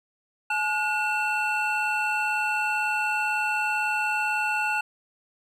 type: tone cluster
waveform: triangle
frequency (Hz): 851 / 1447 / 2689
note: G#5 / F#6 / E7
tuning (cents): +42 / -39 / +34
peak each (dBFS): -26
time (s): 0.5-4.81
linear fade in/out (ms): 5
effects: none

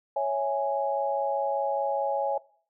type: chord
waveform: sine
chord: C# minor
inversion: none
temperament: equal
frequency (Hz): 554.4 / 659.3 / 830.6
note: C#5 / E5 / G#5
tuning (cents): 0 / 0 / 0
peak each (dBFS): -28 / -31 / -28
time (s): 0.16-2.38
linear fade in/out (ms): 5
effects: noise-tail reverb RT60 0.5 s tail -21 dB re dry

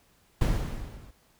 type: noise with level ramp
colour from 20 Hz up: brown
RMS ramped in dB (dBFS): -22 to -49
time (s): 0.41-1.11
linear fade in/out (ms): 5
effects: pink hiss -64 dBFS RMS until 1.39 s

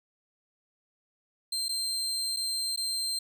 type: tone with dropouts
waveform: 30% pulse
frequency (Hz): 4151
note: C8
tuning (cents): -15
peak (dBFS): -26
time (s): 1.52-3.19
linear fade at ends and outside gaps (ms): 5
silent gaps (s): 1.684-1.691 / 2.364-2.368 / 2.762-2.774
effects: none

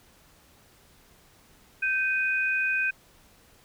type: tone pair together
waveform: sine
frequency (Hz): 1555.3 / 2489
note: G6 / D#7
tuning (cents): -14 / 0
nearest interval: minor sixth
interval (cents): 814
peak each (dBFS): -26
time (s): 1.82-2.91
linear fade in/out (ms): 10
effects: pink hiss -58 dBFS RMS until 3.64 s

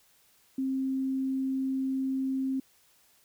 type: tone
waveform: sine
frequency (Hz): 265.4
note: C4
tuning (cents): +25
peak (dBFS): -27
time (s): 0.58-2.6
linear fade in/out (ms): 5
effects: white hiss -64 dBFS RMS until 3.24 s

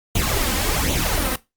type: noise with flanger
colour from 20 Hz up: pink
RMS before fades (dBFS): -21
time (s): 0.15-1.36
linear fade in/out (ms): 5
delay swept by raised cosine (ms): 0.29 to 3.89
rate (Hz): 1.3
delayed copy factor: +0.75
effects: noise-tail reverb RT60 0.2 s tail -17 dB re dry + Opus 48 kbps

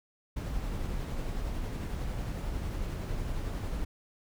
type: noise with tremolo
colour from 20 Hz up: brown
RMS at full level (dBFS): -33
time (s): 0.36-3.85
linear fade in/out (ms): 10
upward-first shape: triangle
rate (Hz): 11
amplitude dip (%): 25
effects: none

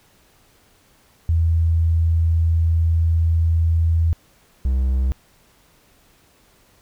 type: tone pair in turn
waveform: sine / triangle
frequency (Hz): 82.41 / 65.14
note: E2 / C2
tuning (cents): 0 / -7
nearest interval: major third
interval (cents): 407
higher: first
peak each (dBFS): -14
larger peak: neither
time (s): 1.29-4.13 / 4.65-5.12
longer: first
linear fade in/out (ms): 0
effects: pink hiss -56 dBFS RMS until 6.81 s

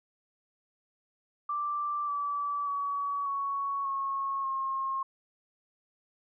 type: tone with pitch steps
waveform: sine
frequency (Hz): 1174.7 / 1153.9 / 1133.4 / 1113.3 / 1093.5 / 1074.1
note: D6 / D6 / C#6 / C#6 / C#6 / C6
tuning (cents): 0 / -31 / +38 / +7 / -24 / +45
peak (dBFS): -29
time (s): 1.49-5.03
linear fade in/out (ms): 5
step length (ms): 590
effects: none

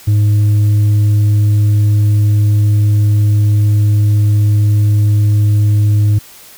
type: tone with tanh clipping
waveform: sine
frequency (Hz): 104.4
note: G#2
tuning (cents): +10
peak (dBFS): -8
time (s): 0.07-6.19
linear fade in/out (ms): 10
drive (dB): 3
effects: white hiss -38 dBFS RMS until 6.57 s

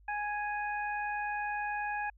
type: harmonic tone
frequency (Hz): 830.6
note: G#5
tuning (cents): 0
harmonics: 1 / 2 / 3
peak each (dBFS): -34 / -37 / -42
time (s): 0.08-2.1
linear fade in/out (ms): 5
effects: added 50 Hz sine -57 dBFS peak until 2.17 s

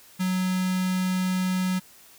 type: tone with notch filter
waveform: square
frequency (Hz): 185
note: F#3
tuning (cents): 0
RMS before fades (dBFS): -25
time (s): 0.19-1.8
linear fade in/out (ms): 20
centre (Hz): 610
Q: 0.97
effects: white hiss -52 dBFS RMS until 2.18 s

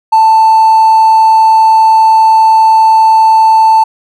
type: tone with hard clipping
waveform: triangle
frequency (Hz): 885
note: A5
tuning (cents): +10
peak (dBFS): -3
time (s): 0.12-3.84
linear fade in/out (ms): 10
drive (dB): 4
effects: none

